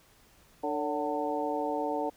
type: harmonic tone with a mistuned harmonic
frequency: 149.3 Hz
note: D3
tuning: 29 cents sharp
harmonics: 2 / 3 / 4 / 5 / 6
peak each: -35 / -35 / -35 / -35 / -35 dBFS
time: 0.63-2.1 s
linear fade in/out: 10 ms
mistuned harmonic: 4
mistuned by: -82 cents
effects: pink hiss -61 dBFS RMS until 2.16 s